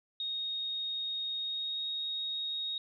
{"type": "tone with pitch glide", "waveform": "sine", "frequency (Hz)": [3729, 3751], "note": ["A#7", "A#7"], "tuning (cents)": [0, 10], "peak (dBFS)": -33, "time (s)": [0.2, 2.78], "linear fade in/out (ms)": 2, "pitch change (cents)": 10, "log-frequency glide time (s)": [1.38, 1.85], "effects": []}